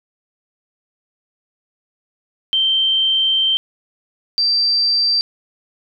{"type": "tone pair in turn", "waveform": "sine", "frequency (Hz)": [3129, 4688], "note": ["G7", "D8"], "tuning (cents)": [-4, -4], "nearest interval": "perfect fifth", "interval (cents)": 700, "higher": "second", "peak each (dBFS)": -13, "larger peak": "neither", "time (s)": [[2.53, 3.57], [4.38, 5.21]], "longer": "first", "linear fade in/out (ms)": 0, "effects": []}